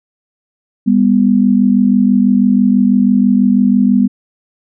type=tone pair together; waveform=sine; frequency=200.8 / 246.9 Hz; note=G3 / B3; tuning=+42 / 0 cents; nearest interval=major third; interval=358 cents; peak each=-10 dBFS; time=0.86-4.08 s; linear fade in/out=20 ms; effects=none